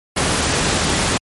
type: noise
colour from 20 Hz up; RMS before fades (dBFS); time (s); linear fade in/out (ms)
pink; -17; 0.16-1.18; 10
effects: high-pass 60 Hz 12 dB/octave + MP3 48 kbps